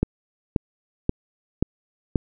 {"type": "click train", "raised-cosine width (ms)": 3, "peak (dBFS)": -6, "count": 5, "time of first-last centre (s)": [0.03, 2.158], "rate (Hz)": 1.88, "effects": []}